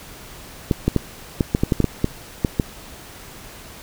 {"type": "clicks", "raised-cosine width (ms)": 3, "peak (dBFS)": -3, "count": 12, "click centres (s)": [0.712, 0.88, 0.963, 1.408, 1.549, 1.635, 1.722, 1.803, 1.843, 2.044, 2.448, 2.598], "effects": ["pink hiss -40 dBFS RMS until 3.82 s"]}